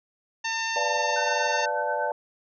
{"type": "harmonic tone", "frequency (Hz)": 902, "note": "A5", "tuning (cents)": 43, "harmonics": [1, 2, 3, 4, 5, 6, 7], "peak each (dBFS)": [-32, -30, -33, -39, -37, -41, -37], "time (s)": [0.44, 1.66], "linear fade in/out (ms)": 10}
{"type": "chord", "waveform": "sine", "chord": "B half-diminished seventh", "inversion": "none", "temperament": "equal", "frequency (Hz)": [493.9, 587.3, 698.5, 880], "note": ["B4", "D5", "F5", "A5"], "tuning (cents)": [0, 0, 0, 0], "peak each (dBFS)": [-33, -29, -34, -28], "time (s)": [0.76, 2.12], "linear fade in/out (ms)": 2}
{"type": "tone with tremolo", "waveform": "sine", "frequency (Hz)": 1524, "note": "G6", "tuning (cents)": -49, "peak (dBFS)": -29, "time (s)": [1.16, 2.11], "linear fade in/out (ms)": 2, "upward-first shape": "sine", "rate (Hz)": 8.3, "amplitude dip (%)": 75}
{"effects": []}